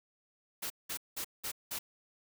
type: noise bursts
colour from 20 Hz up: white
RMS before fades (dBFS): -38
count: 5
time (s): 0.62-1.79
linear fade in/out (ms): 10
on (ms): 82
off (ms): 190
effects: none